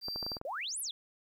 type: tone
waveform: triangle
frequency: 4698 Hz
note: D8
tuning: in tune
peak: -35 dBFS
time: 0.01-0.39 s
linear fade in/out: 50 ms
type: clicks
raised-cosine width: 1 ms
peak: -27 dBFS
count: 7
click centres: 0.084 / 0.16 / 0.228 / 0.265 / 0.318 / 0.368 / 0.414 s
type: exponential two-way sweep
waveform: sine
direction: up then down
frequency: 500 to 11840 to 3279 Hz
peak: -35 dBFS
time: 0.45-0.91 s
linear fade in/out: 2 ms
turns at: 0.8 s
effects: 11-bit